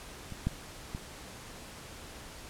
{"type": "clicks", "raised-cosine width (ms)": 5, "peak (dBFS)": [-29, -16, -24], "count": 3, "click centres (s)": [0.323, 0.47, 0.949], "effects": ["pink hiss -47 dBFS RMS until 2.49 s", "low-pass 11000 Hz 12 dB/octave"]}